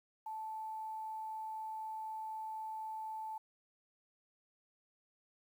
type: tone with quantisation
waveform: sine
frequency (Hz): 876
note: A5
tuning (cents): -8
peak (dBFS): -40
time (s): 0.26-3.38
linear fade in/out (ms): 5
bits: 11
effects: none